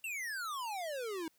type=exponential sweep; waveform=square; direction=down; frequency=2778 to 311.1 Hz; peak=-38 dBFS; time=0.04-1.28 s; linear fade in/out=2 ms; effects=white hiss -72 dBFS RMS until 1.38 s